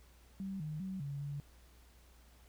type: tone with pitch steps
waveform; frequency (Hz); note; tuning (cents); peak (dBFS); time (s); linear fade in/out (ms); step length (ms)
sine; 193.4 / 153.3 / 189.4 / 141.2 / 143; G3 / D#3 / F#3 / C#3 / D3; -23 / -25 / +41 / +32 / -46; -38; 0.4-1.4; 0; 200
effects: added 60 Hz sine -60 dBFS peak until 2.48 s + pink hiss -66 dBFS RMS until 2.48 s